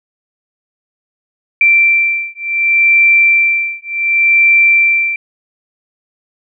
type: beating tone pair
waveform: sine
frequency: 2349 / 2349.68 Hz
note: D7 / D7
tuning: 0 / 0 cents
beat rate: 0.68 Hz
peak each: -11 dBFS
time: 1.61-5.16 s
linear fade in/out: 2 ms
effects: none